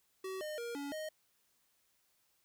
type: tone with pitch steps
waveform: square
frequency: 379.2 / 610 / 471.3 / 283.4 / 622 Hz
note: F#4 / D#5 / A#4 / C#4 / D#5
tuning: +43 / -34 / +19 / +38 / -1 cents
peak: -40 dBFS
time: 0.24-1.09 s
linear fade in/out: 5 ms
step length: 170 ms
effects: white hiss -75 dBFS RMS until 2.44 s